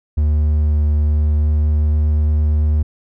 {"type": "tone with pitch glide", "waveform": "triangle", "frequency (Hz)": [75.1, 75.75], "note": ["D2", "D#2"], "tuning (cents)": [39, -46], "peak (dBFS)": -10, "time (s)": [0.17, 2.83], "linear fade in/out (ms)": 10, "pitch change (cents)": 15, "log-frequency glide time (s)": [1.05, 2.07], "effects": []}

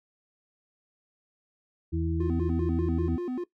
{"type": "harmonic tone", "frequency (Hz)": 82.41, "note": "E2", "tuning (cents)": 0, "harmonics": [1, 2, 4], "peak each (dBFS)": [-28, -33, -31], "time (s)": [1.92, 3.17], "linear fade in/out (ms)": 20}
{"type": "tone with vibrato", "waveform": "triangle", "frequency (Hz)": 298.4, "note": "D4", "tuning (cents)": 28, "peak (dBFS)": -27, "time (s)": [2.2, 3.44], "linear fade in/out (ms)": 5, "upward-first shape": "square", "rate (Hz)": 5.1, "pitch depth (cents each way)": 290}
{"effects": ["noise-tail reverb RT60 0.1 s tail -18 dB re dry"]}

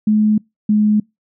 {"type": "tone pair in turn", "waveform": "sine", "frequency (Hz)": [213.3, 211.3], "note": ["G#3", "G#3"], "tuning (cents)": [46, 30], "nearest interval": "unison", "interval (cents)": 16, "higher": "first", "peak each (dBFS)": -10, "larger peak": "neither", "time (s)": [[0.07, 0.38], [0.69, 1]], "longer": "neither", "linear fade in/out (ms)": 5, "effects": ["noise-tail reverb RT60 0.2 s tail -26 dB re dry"]}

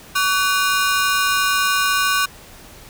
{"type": "ring-modulated tone", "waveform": "sawtooth", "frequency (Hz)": 1318.5, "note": "E6", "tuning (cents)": 0, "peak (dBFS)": -9, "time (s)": [0.15, 2.26], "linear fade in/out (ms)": 10, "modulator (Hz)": 183, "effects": ["pink hiss -42 dBFS RMS until 2.89 s"]}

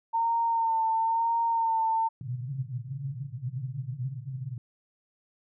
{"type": "tone with vibrato", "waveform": "sine", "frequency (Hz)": 910, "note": "A#5", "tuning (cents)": -42, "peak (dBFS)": -23, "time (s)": [0.13, 2.09], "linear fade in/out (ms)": 20, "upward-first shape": "sine", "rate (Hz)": 1, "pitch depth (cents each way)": 29}
{"type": "band-pass noise", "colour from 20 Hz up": "white", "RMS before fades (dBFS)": -35, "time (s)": [2.21, 4.58], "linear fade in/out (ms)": 2, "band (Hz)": [120, 140], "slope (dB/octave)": 96}
{"effects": []}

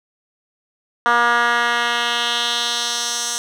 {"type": "tone with band-pass filter sweep", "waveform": "10% pulse", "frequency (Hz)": 238, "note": "A#3", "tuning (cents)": 36, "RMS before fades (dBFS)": -19, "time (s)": [1.06, 3.38], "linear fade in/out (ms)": 0, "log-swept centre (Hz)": [1300, 6700], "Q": 1.8, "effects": []}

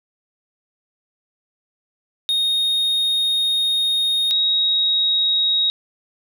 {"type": "tone pair in turn", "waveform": ["triangle", "sine"], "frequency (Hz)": [3715, 3786], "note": ["A#7", "A#7"], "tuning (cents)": [-7, 26], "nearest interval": "unison", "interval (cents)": 33, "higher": "second", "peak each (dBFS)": [-15, -15], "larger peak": "neither", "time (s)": [[2.29, 4.31], [4.31, 5.7]], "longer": "first", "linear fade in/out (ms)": 0, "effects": []}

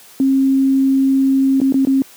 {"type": "tone with dropouts", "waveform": "sine", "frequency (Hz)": 268.8, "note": "C4", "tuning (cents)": 47, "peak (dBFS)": -10, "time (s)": [0.2, 2.02], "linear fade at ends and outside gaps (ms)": 1, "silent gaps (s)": [[1.602, 1.615], [1.723, 1.742], [1.85, 1.871]], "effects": ["white hiss -43 dBFS RMS until 2.16 s", "high-pass 150 Hz 12 dB/octave"]}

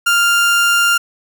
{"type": "tone", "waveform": "30% pulse", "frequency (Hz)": 1396.9, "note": "F6", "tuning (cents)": 0, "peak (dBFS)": -8, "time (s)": [0.06, 0.98], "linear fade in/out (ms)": 10, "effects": []}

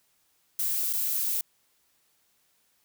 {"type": "noise with dropouts", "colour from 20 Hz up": "violet", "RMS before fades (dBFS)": -28, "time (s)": [0.59, 1.41], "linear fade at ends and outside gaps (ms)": 2, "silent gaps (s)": [0.929, 0.934], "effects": ["white hiss -69 dBFS RMS until 2.84 s"]}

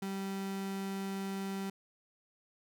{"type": "tone", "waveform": "35% pulse", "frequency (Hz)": 194.6, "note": "G3", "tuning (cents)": -12, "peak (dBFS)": -34, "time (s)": [0.02, 1.7], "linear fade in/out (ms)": 5, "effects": []}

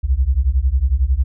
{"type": "beating tone pair", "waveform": "sine", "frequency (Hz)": [60, 71], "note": ["B1", "C#2"], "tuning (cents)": [-49, 42], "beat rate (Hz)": 11, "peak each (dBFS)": -16, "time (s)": [0.03, 1.24], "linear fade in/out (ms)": 20, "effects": []}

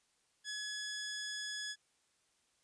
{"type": "tone", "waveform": "15% pulse", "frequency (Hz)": 1690, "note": "G#6", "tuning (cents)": 30, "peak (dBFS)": -33, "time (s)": [0.44, 1.76], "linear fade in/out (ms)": 50, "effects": ["white hiss -75 dBFS RMS until 2.63 s", "resampled to 22050 Hz"]}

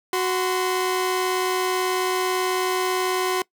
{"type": "tone pair together", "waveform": "sawtooth", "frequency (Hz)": [370.1, 1032], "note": ["F#4", "C6"], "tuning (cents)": [0, -24], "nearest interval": "octave + tritone", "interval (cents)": 1776, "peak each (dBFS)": [-18, -23], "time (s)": [0.13, 3.42], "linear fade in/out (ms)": 2, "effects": ["noise-tail reverb RT60 0.1 s tail -22 dB re dry"]}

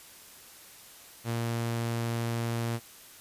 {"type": "tone", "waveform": "sawtooth", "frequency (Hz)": 116.54, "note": "A#2", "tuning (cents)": 0, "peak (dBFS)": -25, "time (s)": [1.24, 2.8], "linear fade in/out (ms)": 50, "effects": ["white hiss -51 dBFS RMS until 3.2 s", "resampled to 32000 Hz"]}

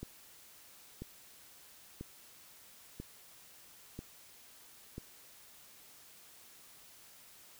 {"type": "click train", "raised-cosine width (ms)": 3, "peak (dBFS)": -29, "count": 6, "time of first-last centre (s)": [0.03, 4.98], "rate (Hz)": 1.01, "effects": ["white hiss -58 dBFS RMS until 7.59 s"]}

